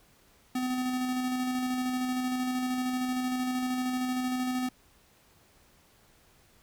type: tone with tremolo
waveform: square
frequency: 253.3 Hz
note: B3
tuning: 44 cents sharp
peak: -28 dBFS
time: 0.55-4.69 s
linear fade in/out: 5 ms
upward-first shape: square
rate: 13 Hz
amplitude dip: 25%
effects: pink hiss -62 dBFS RMS until 6.62 s